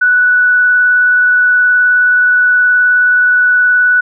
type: tone with vibrato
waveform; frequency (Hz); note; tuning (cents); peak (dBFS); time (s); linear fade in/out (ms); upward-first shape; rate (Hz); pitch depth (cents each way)
sine; 1480; F#6; 0; -6; 0.01-4.01; 10; sine; 19; 10
effects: none